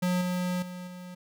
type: tone with level steps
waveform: square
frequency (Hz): 180.3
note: F#3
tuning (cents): -45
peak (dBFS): -25 / -28 / -38 / -41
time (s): 0.02-1.15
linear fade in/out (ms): 10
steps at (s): 0.21 / 0.62 / 0.87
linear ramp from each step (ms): 5
effects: none